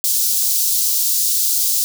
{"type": "high-pass noise", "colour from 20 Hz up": "white", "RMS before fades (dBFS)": -17, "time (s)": [0.04, 1.84], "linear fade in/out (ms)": 0, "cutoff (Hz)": 4400, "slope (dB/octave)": 24, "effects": []}